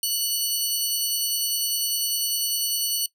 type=tone pair together; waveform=15% pulse; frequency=2960 / 4435 Hz; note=F#7 / C#8; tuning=0 / 0 cents; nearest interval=perfect fifth; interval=700 cents; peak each=-20 / -18 dBFS; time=0.03-3.06 s; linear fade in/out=2 ms; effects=noise-tail reverb RT60 0.1 s tail -19 dB re dry